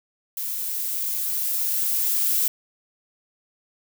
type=noise with level ramp; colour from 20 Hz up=violet; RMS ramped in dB=-29 to -21 dBFS; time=0.37-2.48 s; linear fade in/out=2 ms; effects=none